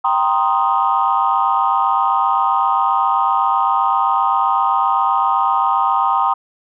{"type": "chord", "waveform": "sine", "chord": "C minor seventh", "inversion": "second", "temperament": "equal with one note detuned", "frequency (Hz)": [784, 938.8, 1046.5, 1244.5], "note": ["G5", "Bb5", "C6", "Eb6"], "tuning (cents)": [0, 12, 0, 0], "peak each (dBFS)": -18, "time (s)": [0.04, 6.34], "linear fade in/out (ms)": 10, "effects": ["tanh soft clip ceiling -4 dBFS"]}